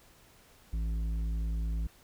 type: tone with tanh clipping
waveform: triangle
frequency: 55 Hz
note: A1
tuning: in tune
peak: -31 dBFS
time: 0.73-1.87 s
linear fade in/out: 5 ms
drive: 13 dB
effects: pink hiss -60 dBFS RMS until 2.03 s